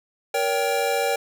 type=chord; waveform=square; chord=G diminished; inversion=first; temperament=just; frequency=470.4 / 564.5 / 784 Hz; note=Bb4 / Db5 / G5; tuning=+16 / +31 / 0 cents; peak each=-26 dBFS; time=0.34-1.16 s; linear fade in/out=5 ms; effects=none